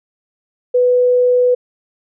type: tone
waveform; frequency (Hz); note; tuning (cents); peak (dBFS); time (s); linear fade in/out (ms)
sine; 495.6; B4; +6; -9; 0.74-1.55; 10
effects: none